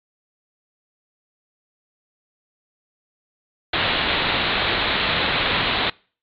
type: low-pass noise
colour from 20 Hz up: white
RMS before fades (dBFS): -21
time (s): 3.73-5.9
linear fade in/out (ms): 5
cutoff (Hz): 4100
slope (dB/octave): 96
effects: noise-tail reverb RT60 0.4 s tail -25 dB re dry + MP3 96 kbps